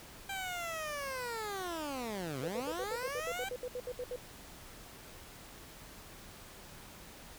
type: linear two-way sweep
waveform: 15% pulse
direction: down then up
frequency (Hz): 792 to 123.47 to 792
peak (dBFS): -31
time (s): 0.29-3.49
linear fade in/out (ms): 5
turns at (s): 2.4
type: tone bursts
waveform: sine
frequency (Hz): 496.9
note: B4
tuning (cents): +11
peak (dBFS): -36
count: 15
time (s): 2.43-4.16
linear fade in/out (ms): 2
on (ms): 50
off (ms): 70
effects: pink hiss -52 dBFS RMS until 7.38 s